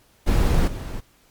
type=noise with level steps; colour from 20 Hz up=brown; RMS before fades=-18 / -29 dBFS; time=0.26-1.01 s; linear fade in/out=20 ms; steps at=0.67 s; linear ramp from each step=10 ms; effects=pink hiss -58 dBFS RMS until 1.3 s + MP3 96 kbps